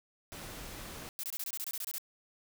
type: noise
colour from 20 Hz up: pink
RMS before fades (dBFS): -45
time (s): 0.32-1.09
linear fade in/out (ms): 0
type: noise bursts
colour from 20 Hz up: blue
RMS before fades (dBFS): -38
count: 12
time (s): 1.19-1.982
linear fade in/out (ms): 0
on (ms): 44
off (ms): 24
effects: none